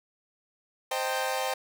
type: chord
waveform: sawtooth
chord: A half-diminished seventh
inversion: first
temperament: equal with one note detuned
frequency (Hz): 523.3 / 622.3 / 784 / 902.7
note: C5 / Eb5 / G5 / A5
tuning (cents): 0 / 0 / 0 / +44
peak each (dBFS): -28 / -32 / -28 / -32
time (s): 0.91-1.54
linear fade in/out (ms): 5
effects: none